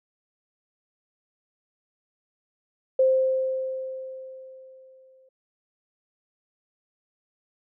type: tone with exponential decay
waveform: sine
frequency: 523.3 Hz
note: C5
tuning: in tune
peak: -15 dBFS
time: 2.99-5.29 s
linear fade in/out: 5 ms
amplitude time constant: 500 ms
effects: none